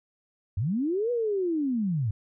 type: linear two-way sweep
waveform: sine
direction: up then down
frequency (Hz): 82.3 to 493.1 to 96.6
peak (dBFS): -24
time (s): 0.57-2.11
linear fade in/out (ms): 5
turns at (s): 1.11
effects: none